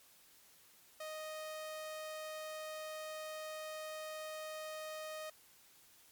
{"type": "tone", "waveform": "sawtooth", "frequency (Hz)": 622.3, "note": "D#5", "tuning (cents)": 0, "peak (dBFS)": -39, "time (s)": [1, 5.3], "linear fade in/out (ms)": 5, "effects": ["white hiss -64 dBFS RMS until 6.11 s", "MP3 96 kbps"]}